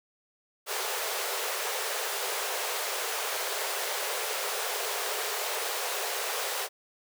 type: high-pass noise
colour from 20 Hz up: pink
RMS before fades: -32 dBFS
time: 0.66-6.69 s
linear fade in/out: 50 ms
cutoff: 390 Hz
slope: 96 dB/octave
effects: none